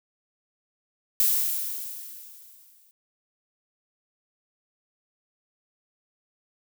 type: noise with exponential decay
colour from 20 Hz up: violet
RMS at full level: -20 dBFS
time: 1.2-2.91 s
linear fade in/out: 0 ms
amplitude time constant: 370 ms
effects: none